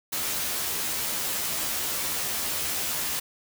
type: noise with comb filter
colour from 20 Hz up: white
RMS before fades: -29 dBFS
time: 0.12-3.2 s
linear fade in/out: 10 ms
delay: 13 ms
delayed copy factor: +0.8
effects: none